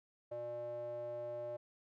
square tone with band-pass filter, 120 Hz, B2, 49 cents flat, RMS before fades -43 dBFS, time 0.31-1.57 s, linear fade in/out 10 ms, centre 570 Hz, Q 8.4, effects none

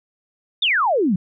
sine exponential sweep, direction down, 3729 to 165.9 Hz, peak -15 dBFS, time 0.62-1.16 s, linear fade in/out 5 ms, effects none

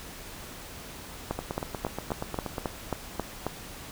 two click trains, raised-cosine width 1 ms, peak -14 / -17 dBFS, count 9 / 11, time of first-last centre 1.31-3.466 / 1.39-2.582 s, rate 3.71 / 8.39 Hz, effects pink hiss -43 dBFS RMS until 3.91 s

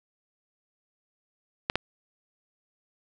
clicks, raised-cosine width 0.3 ms, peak -8 dBFS, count 2, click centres 1.699 / 1.756 s, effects none

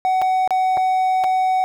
triangle tone with dropouts, 749 Hz, F#5, 21 cents sharp, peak -13 dBFS, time 0.05-1.64 s, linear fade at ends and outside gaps 0 ms, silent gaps 0.216-0.22 / 0.476-0.507 / 0.771-0.775 / 1.238-1.242 s, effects none

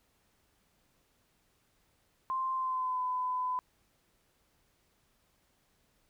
sine tone with pitch glide, 1046.5 to 1006.8 Hz, C6 to B5, 0 to +33 cents, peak -30 dBFS, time 2.3-3.59 s, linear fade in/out 0 ms, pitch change -67 cents, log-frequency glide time 2.54-3.01 s, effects pink hiss -72 dBFS RMS until 6.09 s

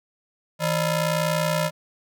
sawtooth ring-modulated tone, 383.5 Hz, G4, 38 cents flat, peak -14 dBFS, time 0.59-1.71 s, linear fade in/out 50 ms, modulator 222 Hz, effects none

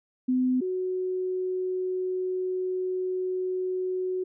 sine tone pair in turn, 254.6 / 369.6 Hz, C4 / F#4, -47 / -2 cents, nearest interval tritone, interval 645 cents, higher second, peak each -21 / -26 dBFS, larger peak first, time 0.28-0.61 / 0.61-4.24 s, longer second, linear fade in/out 10 ms, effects none

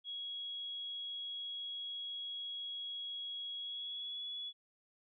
sine tone with pitch glide, 3322 to 3392 Hz, G#7 to G#7, 0 to +36 cents, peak -40 dBFS, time 0.04-4.53 s, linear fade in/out 50 ms, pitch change +36 cents, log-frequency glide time 3.57-4.23 s, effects none

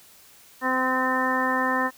harmonic tone, 257.9 Hz, C4, 25 cents flat, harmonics 1 / 2 / 3 / 4 / 5 / 6 / 7, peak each -28 / -30 / -31 / -26 / -32 / -37 / -26 dBFS, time 0.61-1.91 s, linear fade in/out 50 ms, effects white hiss -52 dBFS RMS until 1.97 s

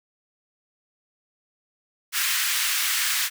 pink high-pass noise, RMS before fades -24 dBFS, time 2.12-3.3 s, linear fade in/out 50 ms, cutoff 1500 Hz, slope 24 dB/octave, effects none

